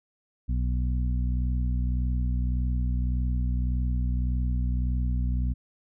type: harmonic tone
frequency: 61.74 Hz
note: B1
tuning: in tune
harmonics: 1 / 2 / 3 / 4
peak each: -24 / -32 / -37 / -38 dBFS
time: 0.48-5.54 s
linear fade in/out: 20 ms
effects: none